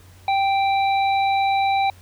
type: harmonic tone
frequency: 784 Hz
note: G5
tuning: in tune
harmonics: 1 / 3 / 5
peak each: -17 / -27 / -31 dBFS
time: 0.28-1.9 s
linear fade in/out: 2 ms
effects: added 91 Hz sine -46 dBFS peak until 2.01 s + pink hiss -52 dBFS RMS until 2.01 s